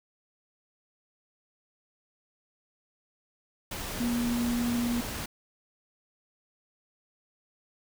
sine tone in noise, 238.6 Hz, A#3, 41 cents sharp, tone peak -26 dBFS, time 4-5.01 s, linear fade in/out 5 ms, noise pink, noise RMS -36 dBFS, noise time 3.71-5.26 s, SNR +7 dB, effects none

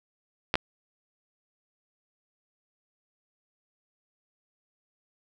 clicks, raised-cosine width 0.3 ms, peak -7 dBFS, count 2, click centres 0.541 / 0.555 s, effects 8-bit

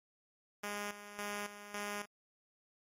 5% pulse tone with tremolo, 205.6 Hz, G#3, 17 cents flat, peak -27 dBFS, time 0.63-2.06 s, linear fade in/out 10 ms, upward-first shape square, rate 1.8 Hz, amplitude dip 70%, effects MP3 64 kbps

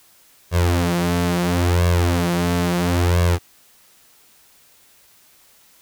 sawtooth tone with flanger, 87.3 Hz, F2, in tune, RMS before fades -18 dBFS, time 0.51-3.39 s, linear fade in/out 50 ms, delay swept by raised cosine 1.8 to 7 ms, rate 0.74 Hz, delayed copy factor +0.9, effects white hiss -53 dBFS RMS until 5.81 s

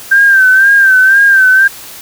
sine tone with vibrato, 1568 Hz, G6, in tune, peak -3 dBFS, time 0.11-1.68 s, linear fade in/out 10 ms, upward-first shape sine, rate 2 Hz, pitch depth 63 cents each way, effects white hiss -30 dBFS RMS until 2.01 s

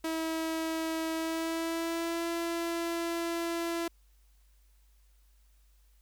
sawtooth tone with pitch glide, 323.1 to 337 Hz, E4 to E4, -35 to +38 cents, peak -27 dBFS, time 0.04-3.88 s, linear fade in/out 5 ms, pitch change +73 cents, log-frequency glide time 1.13-2.28 s, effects added 50 Hz sine -60 dBFS peak until 6.01 s + white hiss -72 dBFS RMS until 6.01 s

